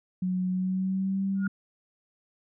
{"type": "tone with pitch glide", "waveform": "sine", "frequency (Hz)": [183.7, 194.62], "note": ["F#3", "G3"], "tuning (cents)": [-12, -12], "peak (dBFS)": -25, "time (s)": [0.22, 1.48], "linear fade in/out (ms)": 5, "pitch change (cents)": 100, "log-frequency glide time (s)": [0.5, 1.24]}
{"type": "tone with exponential growth", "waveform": "sine", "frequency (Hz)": 1429, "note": "F6", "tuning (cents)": 39, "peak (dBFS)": -29, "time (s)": [1.35, 1.47], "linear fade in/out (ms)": 2, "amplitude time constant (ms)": 24}
{"effects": []}